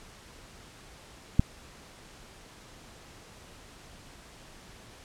click, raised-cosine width 5 ms, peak -7 dBFS, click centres 1.395 s, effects pink hiss -51 dBFS RMS until 5.04 s + low-pass 9000 Hz 12 dB/octave

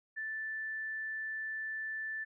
sine tone, 1760 Hz, A6, in tune, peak -36 dBFS, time 0.16-2.25 s, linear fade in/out 20 ms, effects none

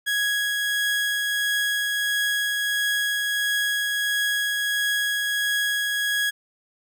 30% pulse tone with tremolo, 1661.2 Hz, G#6, in tune, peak -18 dBFS, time 0.06-6.31 s, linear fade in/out 20 ms, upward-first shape triangle, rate 1.5 Hz, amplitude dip 25%, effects none

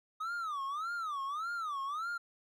triangle tone with vibrato, 1236 Hz, D#6, 12 cents flat, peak -33 dBFS, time 0.2-2.18 s, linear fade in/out 10 ms, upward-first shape sine, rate 1.7 Hz, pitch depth 230 cents each way, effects none

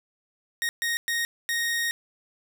sawtooth tone bursts at uneven times, 1864.7 Hz, A#6, in tune, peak -21 dBFS, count 4, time 0.62-0.69 / 0.82-0.97 / 1.08-1.25 / 1.49-1.91 s, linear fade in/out 0 ms, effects none

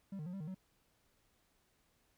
triangle tone with pitch steps, 195.7 / 152 / 178.9 / 195.5 / 153.7 / 187.8 Hz, G3 / D#3 / F3 / G3 / D#3 / F#3, -3 / -40 / +42 / -4 / -21 / +26 cents, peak -39 dBFS, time 0.12-0.546 s, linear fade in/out 5 ms, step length 71 ms, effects pink hiss -75 dBFS RMS until 2.17 s

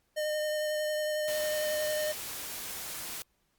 square tone with vibrato, 609 Hz, D#5, 37 cents flat, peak -30 dBFS, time 0.16-2.13 s, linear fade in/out 20 ms, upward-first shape sine, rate 11 Hz, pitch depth 12 cents each way
white noise, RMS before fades -39 dBFS, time 1.28-3.22 s, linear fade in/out 0 ms
effects pink hiss -74 dBFS RMS until 3.58 s + Opus 48 kbps

